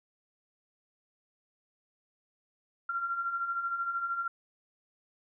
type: beating tone pair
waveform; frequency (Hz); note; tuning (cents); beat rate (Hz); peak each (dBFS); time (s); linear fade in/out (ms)
sine; 1366 / 1379; F6 / F6; -39 / -22; 13; -39 / -31; 2.89-4.28; 5
effects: none